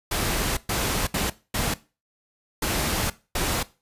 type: noise bursts at uneven times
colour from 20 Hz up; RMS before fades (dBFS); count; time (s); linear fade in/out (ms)
pink; -25; 6; 0.11-0.57 / 0.69-1.07 / 1.14-1.3 / 1.54-1.74 / 2.62-3.1 / 3.35-3.63; 5
effects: noise-tail reverb RT60 0.3 s tail -18 dB re dry + resampled to 32000 Hz